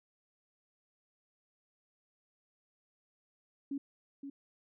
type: tone with echo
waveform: sine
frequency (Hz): 278.3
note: C#4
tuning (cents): +7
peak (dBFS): -34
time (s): 3.71-3.78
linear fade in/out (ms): 5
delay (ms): 520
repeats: 1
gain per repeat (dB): -7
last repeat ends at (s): 4.3
effects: none